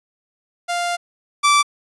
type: tone pair in turn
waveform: sawtooth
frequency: 698.5 / 1163.6 Hz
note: F5 / D6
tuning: 0 / -16 cents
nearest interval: major sixth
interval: 884 cents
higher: second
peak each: -16 / -8 dBFS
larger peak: second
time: 0.68-0.97 / 1.43-1.63 s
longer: first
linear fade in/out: 20 ms
effects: resampled to 24000 Hz